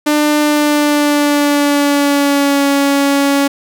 sawtooth tone with pitch glide, 298.6 to 280.2 Hz, D4 to C#4, +29 to +19 cents, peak -6 dBFS, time 0.06-3.48 s, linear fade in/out 10 ms, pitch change -110 cents, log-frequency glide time 0.4-2.67 s, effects none

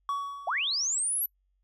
triangle tone with exponential decay, 1126 Hz, C#6, 27 cents sharp, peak -24 dBFS, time 0.09-1.01 s, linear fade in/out 1 ms, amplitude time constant 200 ms
sine linear sweep, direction up, 601 to 11950 Hz, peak -26 dBFS, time 0.47-1.26 s, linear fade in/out 5 ms
effects noise-tail reverb RT60 0.1 s tail -26 dB re dry + added 47 Hz sine -69 dBFS peak until 1.63 s

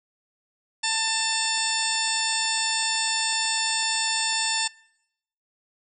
harmonic tone with a mistuned harmonic, 892 Hz, A5, 23 cents sharp, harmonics 1 / 2 / 3 / 4 / 5 / 6 / 8 / 9, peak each -31 / -31 / -31 / -31 / -31 / -31 / -31 / -31 dBFS, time 0.83-4.68 s, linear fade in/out 10 ms, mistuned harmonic 9, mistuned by +15 cents, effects noise-tail reverb RT60 0.8 s tail -24 dB re dry

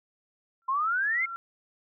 sine tone with exponential growth, 1363 Hz, F6, 43 cents flat, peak -32 dBFS, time 0.62-1.36 s, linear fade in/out 0 ms, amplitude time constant 160 ms
sine exponential sweep, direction up, 1027 to 2175 Hz, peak -24 dBFS, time 0.68-1.26 s, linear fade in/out 10 ms
effects none

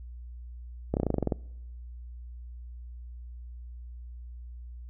slowing click train, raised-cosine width 2 ms, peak -13 dBFS, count 11, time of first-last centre 0.94-1.322 s, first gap 29 ms, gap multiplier 1.06, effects noise-tail reverb RT60 1.0 s tail -26 dB re dry + added 60 Hz sine -40 dBFS peak until 4.89 s

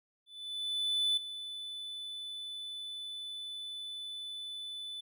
triangle tone with ADSR envelope, 3496 Hz, A7, 12 cents flat, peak -25 dBFS, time 0.26-5.01 s, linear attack 910 ms, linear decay 7 ms, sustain -13 dB, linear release 10 ms, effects none

